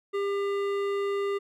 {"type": "tone with hard clipping", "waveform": "sine", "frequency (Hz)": 400, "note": "G4", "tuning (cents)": 35, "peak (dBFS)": -28, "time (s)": [0.13, 1.39], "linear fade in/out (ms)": 20, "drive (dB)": 13, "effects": []}